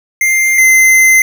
square tone pair in turn, 2099 / 2067 Hz, C7 / C7, +5 / -22 cents, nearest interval unison, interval 27 cents, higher first, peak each -9 / -5 dBFS, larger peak second, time 0.21-0.58 / 0.58-1.22 s, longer second, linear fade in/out 2 ms, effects none

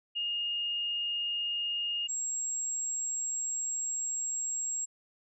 sine tone pair in turn, 2842 / 7587 Hz, F7 / A#8, +30 / +30 cents, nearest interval octave + perfect fourth, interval 1700 cents, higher second, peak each -30 / -31 dBFS, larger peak first, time 0.15-2.08 / 2.08-4.86 s, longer second, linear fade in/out 20 ms, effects none

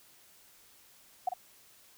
sine tone with echo, 736 Hz, F#5, 9 cents flat, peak -25 dBFS, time 1.27-1.29 s, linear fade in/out 5 ms, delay 47 ms, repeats 1, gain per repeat -7 dB, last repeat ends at 1.337 s, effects white hiss -60 dBFS RMS until 1.97 s

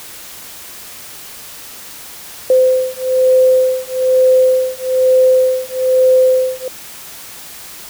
sine beating tone pair, 514 / 515.1 Hz, C5 / C5, -31 / -27 cents, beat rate 1.1 Hz, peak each -12 dBFS, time 2.5-6.68 s, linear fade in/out 2 ms, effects white hiss -33 dBFS RMS until 7.89 s

